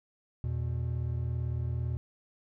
triangle tone pair together, 83 / 120.9 Hz, E2 / B2, +12 / -36 cents, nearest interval perfect fifth, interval 652 cents, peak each -31 / -30 dBFS, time 0.44-1.97 s, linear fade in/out 0 ms, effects none

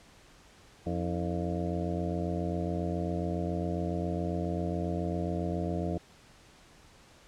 harmonic tone with a mistuned harmonic, 87.31 Hz, F2, in tune, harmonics 1 / 2 / 3 / 4 / 5 / 6 / 7 / 8, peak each -35 / -34 / -41 / -37 / -40 / -42 / -40 / -41 dBFS, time 0.86-5.98 s, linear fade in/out 5 ms, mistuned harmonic 4, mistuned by -120 cents, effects pink hiss -57 dBFS RMS until 7.27 s + low-pass 8000 Hz 12 dB/octave

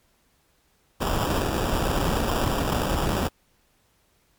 pink noise with sample-and-hold, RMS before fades -24 dBFS, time 1-3.29 s, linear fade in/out 20 ms, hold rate 2100 Hz, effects pink hiss -65 dBFS RMS until 4.38 s + MP3 96 kbps

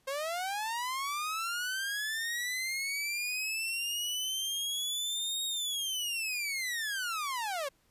sawtooth linear two-way sweep, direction up then down, 527 to 3762 to 527 Hz, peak -29 dBFS, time 0.07-7.69 s, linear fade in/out 10 ms, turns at 5.45 s, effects pink hiss -70 dBFS RMS until 7.9 s + resampled to 32000 Hz

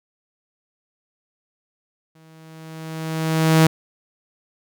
sawtooth tone with exponential growth, 160 Hz, D#3, 49 cents sharp, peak -6 dBFS, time 2.15-3.67 s, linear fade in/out 5 ms, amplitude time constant 330 ms, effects none

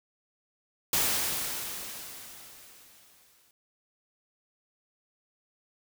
white noise with exponential decay, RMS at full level -25 dBFS, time 0.93-3.51 s, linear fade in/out 2 ms, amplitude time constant 560 ms, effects none

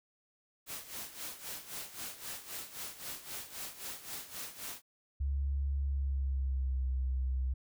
white noise with tremolo, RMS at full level -41 dBFS, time 0.66-4.82 s, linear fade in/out 50 ms, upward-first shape sine, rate 3.8 Hz, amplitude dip 75%
sine tone with pitch glide, 69.3 to 64.66 Hz, C#2 to C2, 0 to -20 cents, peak -30 dBFS, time 5.2-7.54 s, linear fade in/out 10 ms, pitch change -120 cents, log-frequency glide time 5.85-6.85 s
effects none

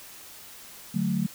sine chord, D major, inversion none, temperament equal, 146.83 / 185 / 220 Hz, D3 / F#3 / A3, 0 / 0 / 0 cents, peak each -31 / -26 / -28 dBFS, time 0.94-1.27 s, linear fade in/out 10 ms, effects white hiss -46 dBFS RMS until 1.34 s

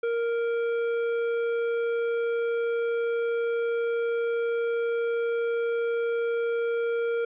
triangle tone with tanh clipping, 466.2 Hz, A#4, in tune, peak -26 dBFS, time 0.03-7.25 s, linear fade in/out 5 ms, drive 15 dB, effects resampled to 8000 Hz

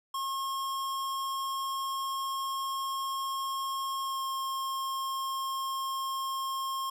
square tone with pitch glide, 1079 to 1072.2 Hz, C#6 to C6, -47 to +42 cents, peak -32 dBFS, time 0.14-6.9 s, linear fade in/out 5 ms, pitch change -11 cents, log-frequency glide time 4.02-4.22 s, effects none

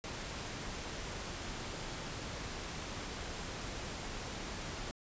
pink noise, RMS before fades -42 dBFS, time 0.04-4.91 s, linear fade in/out 0 ms, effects resampled to 16000 Hz

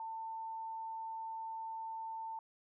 sine tone, 895 Hz, A5, 29 cents sharp, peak -40 dBFS, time 0-2.39 s, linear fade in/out 2 ms, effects none

